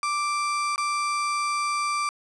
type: tone with dropouts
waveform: 35% pulse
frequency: 1174.7 Hz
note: D6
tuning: in tune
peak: -22 dBFS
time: 0.03-2.09 s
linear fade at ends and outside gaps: 1 ms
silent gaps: 0.76-0.779 s
effects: resampled to 24000 Hz + 10-bit